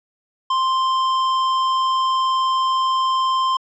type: tone with hard clipping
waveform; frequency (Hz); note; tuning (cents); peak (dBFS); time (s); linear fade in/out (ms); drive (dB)
triangle; 1046.5; C6; 0; -18; 0.5-3.57; 5; 16
effects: low-pass 5000 Hz 12 dB/octave